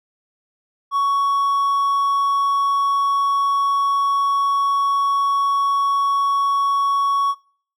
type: tone with hard clipping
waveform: triangle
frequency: 1116 Hz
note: C#6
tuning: 11 cents sharp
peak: -16 dBFS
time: 0.91-7.35 s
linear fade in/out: 50 ms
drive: 5 dB
effects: noise-tail reverb RT60 0.5 s tail -22 dB re dry